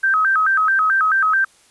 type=tone with vibrato; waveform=sine; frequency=1413 Hz; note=F6; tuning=20 cents sharp; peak=-13 dBFS; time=0.03-1.45 s; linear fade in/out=10 ms; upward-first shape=square; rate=4.6 Hz; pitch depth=180 cents each way; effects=white hiss -53 dBFS RMS until 1.7 s + resampled to 24000 Hz